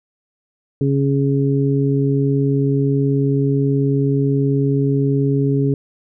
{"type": "harmonic tone", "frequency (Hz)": 138.59, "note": "C#3", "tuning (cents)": 0, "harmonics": [1, 2, 3], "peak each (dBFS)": [-16, -19, -21], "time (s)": [0.81, 5.74], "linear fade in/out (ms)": 2, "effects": []}